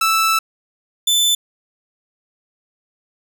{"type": "tone pair in turn", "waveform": "sawtooth", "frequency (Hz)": [1318.5, 3520], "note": ["E6", "A7"], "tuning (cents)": [0, 0], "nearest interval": "octave + perfect fourth", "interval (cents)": 1700, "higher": "second", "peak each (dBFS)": [-10, -10], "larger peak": "neither", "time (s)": [[0.01, 0.39], [1.07, 1.35]], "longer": "first", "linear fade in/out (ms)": 5, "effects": []}